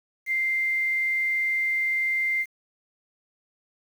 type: tone with quantisation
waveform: sine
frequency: 2093 Hz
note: C7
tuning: in tune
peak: -22 dBFS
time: 0.26-2.46 s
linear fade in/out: 50 ms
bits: 8
effects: none